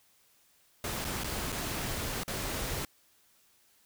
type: noise with dropouts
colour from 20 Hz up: pink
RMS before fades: -35 dBFS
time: 0.84-2.85 s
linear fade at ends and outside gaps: 2 ms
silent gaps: 1.045-1.049 / 1.236-1.243 / 1.521-1.525 / 2.235-2.279 s
effects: white hiss -66 dBFS RMS until 3.85 s